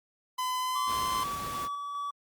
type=tone with pitch glide; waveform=45% pulse; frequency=1013 to 1034.3 Hz; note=B5 to C6; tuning=+44 to -20 cents; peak=-29 dBFS; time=0.38-1.24 s; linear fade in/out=10 ms; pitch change=+36 cents; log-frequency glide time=0.59-0.96 s
type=tone with tremolo; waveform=triangle; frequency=1145 Hz; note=D6; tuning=44 cents flat; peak=-30 dBFS; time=0.75-2.11 s; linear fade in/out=10 ms; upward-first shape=square; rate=2.5 Hz; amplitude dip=25%
type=noise; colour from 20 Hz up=pink; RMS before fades=-40 dBFS; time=0.86-1.69 s; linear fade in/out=50 ms
effects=high-pass 60 Hz 12 dB/octave + Opus 48 kbps